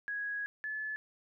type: tone pair in turn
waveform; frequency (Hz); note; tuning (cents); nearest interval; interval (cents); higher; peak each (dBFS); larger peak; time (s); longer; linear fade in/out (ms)
sine; 1661.2 / 1725.3; G#6 / A6; 0 / -34; minor second; 66; second; -34 / -35; first; 0.08-0.46 / 0.64-0.96; first; 0
effects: none